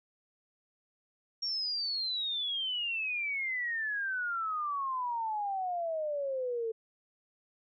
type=exponential sweep; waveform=sine; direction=down; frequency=5588 to 442.5 Hz; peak=-31 dBFS; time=1.42-6.72 s; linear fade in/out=10 ms; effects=none